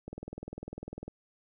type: click train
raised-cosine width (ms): 2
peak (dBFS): -27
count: 21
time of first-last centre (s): 0.08-1.08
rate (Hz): 20
effects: none